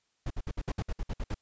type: noise bursts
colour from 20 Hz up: brown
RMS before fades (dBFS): -32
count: 11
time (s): 0.26-1.344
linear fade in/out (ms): 5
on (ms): 44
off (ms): 60
effects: white hiss -75 dBFS RMS until 1.41 s + resampled to 16000 Hz